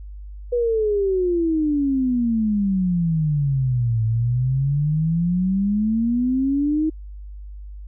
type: exponential two-way sweep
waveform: sine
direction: down then up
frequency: 491.3 to 110 to 318.2 Hz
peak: -17 dBFS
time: 0.52-6.9 s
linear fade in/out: 10 ms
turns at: 4.04 s
effects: added 50 Hz sine -33 dBFS peak until 7.87 s